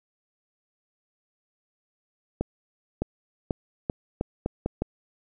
accelerating click train, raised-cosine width 2 ms, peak -12 dBFS, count 8, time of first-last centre 2.41-4.82 s, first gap 610 ms, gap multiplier 0.8, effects none

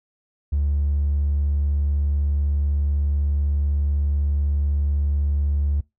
triangle tone, 72 Hz, D2, 34 cents flat, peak -15 dBFS, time 0.52-5.81 s, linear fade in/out 10 ms, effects noise-tail reverb RT60 0.2 s tail -25 dB re dry + tanh soft clip ceiling -14 dBFS

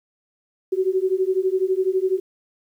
sine beating tone pair, 370.6 / 382.6 Hz, F#4 / G4, +3 / -42 cents, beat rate 12 Hz, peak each -21 dBFS, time 0.72-2.2 s, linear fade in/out 10 ms, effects 9-bit

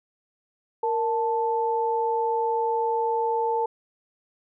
sine tone pair together, 463.9 / 880 Hz, A#4 / A5, -8 / 0 cents, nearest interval major seventh, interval 1108 cents, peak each -25 / -24 dBFS, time 0.83-3.66 s, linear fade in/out 5 ms, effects none

